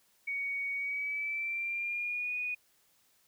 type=tone with pitch glide; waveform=sine; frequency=2240 to 2471 Hz; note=C#7 to D#7; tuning=+18 to -13 cents; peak=-32 dBFS; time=0.27-2.55 s; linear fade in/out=10 ms; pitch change=+169 cents; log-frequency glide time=0.75-2.35 s; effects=white hiss -69 dBFS RMS until 3.27 s